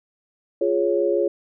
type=chord; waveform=sine; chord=Db major; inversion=first; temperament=equal; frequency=349.2 / 415.3 / 554.4 Hz; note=F4 / Ab4 / Db5; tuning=0 / 0 / 0 cents; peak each=-22 dBFS; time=0.61-1.28 s; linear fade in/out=5 ms; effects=none